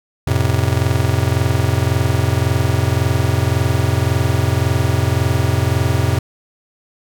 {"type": "chord", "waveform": "square", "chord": "F major", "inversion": "none", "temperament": "just", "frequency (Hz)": [87.31, 109.13, 130.96], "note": ["F2", "A2", "C3"], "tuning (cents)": [0, -14, 2], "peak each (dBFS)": -19, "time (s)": [0.27, 6.19], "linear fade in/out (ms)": 5, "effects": []}